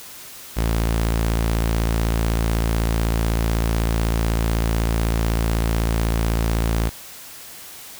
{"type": "tone", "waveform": "sawtooth", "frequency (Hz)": 56, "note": "A1", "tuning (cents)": 31, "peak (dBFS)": -14, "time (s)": [0.56, 6.9], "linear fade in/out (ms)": 20, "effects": ["white hiss -39 dBFS RMS until 7.99 s"]}